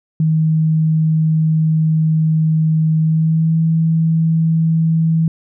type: tone with pitch glide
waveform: sine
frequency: 158.2 to 162.18 Hz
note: D#3 to E3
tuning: +29 to -28 cents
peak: -11 dBFS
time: 0.2-5.28 s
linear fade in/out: 2 ms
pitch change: +43 cents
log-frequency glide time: 2.99-3.58 s
effects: none